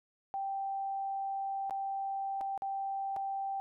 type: tone with dropouts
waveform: sine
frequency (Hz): 783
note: G5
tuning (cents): -2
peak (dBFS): -33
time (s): 0.34-3.6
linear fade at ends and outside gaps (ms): 0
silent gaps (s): 1.697-1.708 / 2.409-2.412 / 2.577-2.621 / 3.163-3.167
effects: none